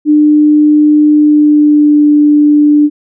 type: tone with pitch glide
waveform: sine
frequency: 300 to 296 Hz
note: D4 to D4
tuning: +37 to +14 cents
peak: -3 dBFS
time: 0.05-2.9 s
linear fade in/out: 50 ms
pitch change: -23 cents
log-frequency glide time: 1.11-2.05 s
effects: none